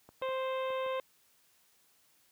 clicks, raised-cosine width 1 ms, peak -38 dBFS, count 5, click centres 0.09 / 0.216 / 0.289 / 0.704 / 0.863 s
harmonic tone, 523.3 Hz, C5, in tune, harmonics 1 / 2 / 3 / 4 / 5 / 6 / 7, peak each -33 / -38 / -49 / -48 / -48 / -51 / -52 dBFS, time 0.22-1 s, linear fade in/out 2 ms
effects white hiss -68 dBFS RMS until 2.31 s + high-pass 60 Hz 12 dB/octave

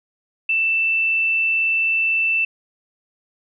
sine tone, 2661 Hz, E7, 16 cents sharp, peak -16 dBFS, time 0.49-2.45 s, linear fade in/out 5 ms, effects none

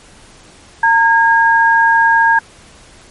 sine tone pair together, 915 / 1630.3 Hz, A#5 / G#6, -32 / -33 cents, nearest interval minor seventh, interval 999 cents, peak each -10 dBFS, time 0.83-2.39 s, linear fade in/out 5 ms, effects pink hiss -42 dBFS RMS until 3.1 s + MP3 48 kbps

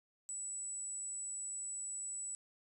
sine tone, 7902 Hz, B8, in tune, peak -38 dBFS, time 0.29-2.35 s, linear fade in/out 0 ms, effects tanh soft clip ceiling -38 dBFS + 13-bit

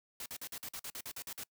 white noise bursts, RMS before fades -43 dBFS, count 12, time 0.2-1.436 s, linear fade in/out 2 ms, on 59 ms, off 48 ms, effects noise-tail reverb RT60 0.1 s tail -24 dB re dry

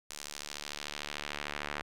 sawtooth tone with band-pass filter sweep, 73.42 Hz, D2, in tune, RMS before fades -41 dBFS, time 0.1-1.82 s, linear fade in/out 5 ms, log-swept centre 7100 to 1800 Hz, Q 1, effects none

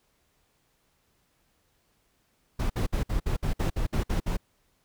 brown noise bursts, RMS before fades -26 dBFS, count 11, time 2.59-4.37 s, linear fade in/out 10 ms, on 110 ms, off 57 ms, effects pink hiss -70 dBFS RMS until 4.84 s

